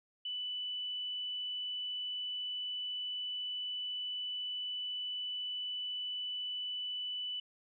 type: tone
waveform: sine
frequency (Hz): 2982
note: F#7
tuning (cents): +13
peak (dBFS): -36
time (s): 0.25-7.4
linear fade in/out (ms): 5
effects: none